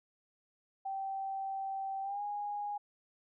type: tone with pitch glide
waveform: sine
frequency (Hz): 777 to 823.2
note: G5 to G#5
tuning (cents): -16 to -16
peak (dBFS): -35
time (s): 0.85-2.78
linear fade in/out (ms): 10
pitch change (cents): +100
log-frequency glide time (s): 2.02-2.22
effects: none